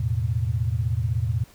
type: chord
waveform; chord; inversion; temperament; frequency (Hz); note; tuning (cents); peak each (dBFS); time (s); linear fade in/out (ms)
sine; E suspended fourth; none; equal with one note detuned; 82.41 / 110 / 126.14; E2 / A2 / B2; 0 / 0 / +37; -27 / -24 / -27; 0-1.44; 5
effects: pink hiss -53 dBFS RMS until 1.54 s